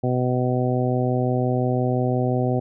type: harmonic tone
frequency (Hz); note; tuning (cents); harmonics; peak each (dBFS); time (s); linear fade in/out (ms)
125.7; B2; +31; 1 / 2 / 3 / 4 / 5 / 6; -22 / -25 / -27 / -28 / -29 / -30; 0.03-2.6; 10
effects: none